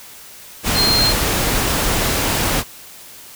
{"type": "tone in noise", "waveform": "sine", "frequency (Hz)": 4194, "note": "C8", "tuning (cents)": 3, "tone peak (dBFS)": -14, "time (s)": [0.74, 1.14], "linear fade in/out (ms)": 50, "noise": "pink", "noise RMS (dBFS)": -18, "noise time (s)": [0.63, 2.64], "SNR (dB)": 1, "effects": ["white hiss -39 dBFS RMS until 3.35 s"]}